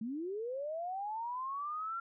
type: linear sweep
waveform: sine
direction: up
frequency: 210 to 1379 Hz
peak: -36 dBFS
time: 0.01-2 s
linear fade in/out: 5 ms
effects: none